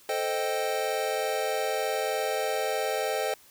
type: chord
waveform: square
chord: A half-diminished seventh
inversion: none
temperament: equal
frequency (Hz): 440 / 523.3 / 622.3 / 784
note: A4 / C5 / Eb5 / G5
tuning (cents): 0 / 0 / 0 / 0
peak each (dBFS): -33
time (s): 0.09-3.34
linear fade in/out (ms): 2
effects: white hiss -56 dBFS RMS until 3.5 s